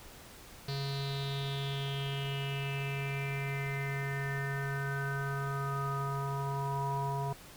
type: tone with low-pass filter sweep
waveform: square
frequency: 138.59 Hz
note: C#3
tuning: in tune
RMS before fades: -35 dBFS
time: 0.68-7.33 s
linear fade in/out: 5 ms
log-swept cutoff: 4400 to 880 Hz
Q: 7.2
effects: pink hiss -52 dBFS RMS until 7.56 s